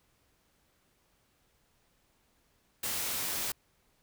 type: noise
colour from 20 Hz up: white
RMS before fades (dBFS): -34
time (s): 2.83-3.52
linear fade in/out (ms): 5
effects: pink hiss -71 dBFS RMS until 4.02 s